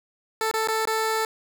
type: tone with dropouts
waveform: 15% pulse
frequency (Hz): 441.5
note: A4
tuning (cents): +6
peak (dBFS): -16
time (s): 0.41-1.25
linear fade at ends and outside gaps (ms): 1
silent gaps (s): 0.513-0.539 / 0.674-0.685 / 0.854-0.873
effects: none